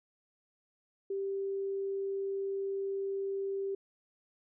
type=tone; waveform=sine; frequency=392 Hz; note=G4; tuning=in tune; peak=-32 dBFS; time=1.1-3.75 s; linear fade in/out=5 ms; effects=none